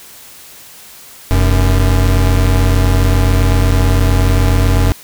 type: tone pair together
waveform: square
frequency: 43.65 / 92.5 Hz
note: F1 / F#2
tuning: 0 / 0 cents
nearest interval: octave + minor second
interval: 1300 cents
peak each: -12 dBFS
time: 1.31-4.92 s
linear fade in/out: 0 ms
effects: white hiss -37 dBFS RMS until 5.03 s